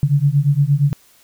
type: beating tone pair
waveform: sine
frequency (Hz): 138.59 / 147.19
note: C#3 / D3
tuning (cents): 0 / +4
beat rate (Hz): 8.6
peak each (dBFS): -15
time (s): 0.03-0.93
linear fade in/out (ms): 0
effects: white hiss -52 dBFS RMS until 1.23 s